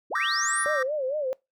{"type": "linear sweep", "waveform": "sine", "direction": "up", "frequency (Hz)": [201.4, 10230], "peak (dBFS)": -27, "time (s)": [0.1, 0.65], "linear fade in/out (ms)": 20}
{"type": "chord", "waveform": "triangle", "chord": "E half-diminished seventh", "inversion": "third", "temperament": "equal", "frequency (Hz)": [1174.7, 1318.5, 1568, 1864.7], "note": ["D6", "E6", "G6", "Bb6"], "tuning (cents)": [0, 0, 0, 0], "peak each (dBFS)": [-28, -33, -30, -27], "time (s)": [0.15, 0.83], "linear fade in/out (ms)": 5}
{"type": "tone with vibrato", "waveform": "sine", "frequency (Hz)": 561, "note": "C#5", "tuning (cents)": 21, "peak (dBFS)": -25, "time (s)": [0.66, 1.33], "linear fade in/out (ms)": 0, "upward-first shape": "sine", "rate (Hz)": 4.4, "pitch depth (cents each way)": 160}
{"effects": ["noise-tail reverb RT60 0.2 s tail -23 dB re dry"]}